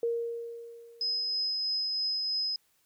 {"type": "tone with exponential decay", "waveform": "sine", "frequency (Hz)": 466.8, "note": "A#4", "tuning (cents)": 2, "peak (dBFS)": -25, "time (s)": [0.03, 1.51], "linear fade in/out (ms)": 2, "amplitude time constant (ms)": 320}
{"type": "tone with tremolo", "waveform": "sine", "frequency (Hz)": 5070, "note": "D#8", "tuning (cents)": 32, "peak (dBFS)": -27, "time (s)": [1.01, 2.56], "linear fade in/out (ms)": 2, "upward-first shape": "triangle", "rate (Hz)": 3.1, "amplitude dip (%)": 25}
{"effects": ["white hiss -70 dBFS RMS until 2.85 s"]}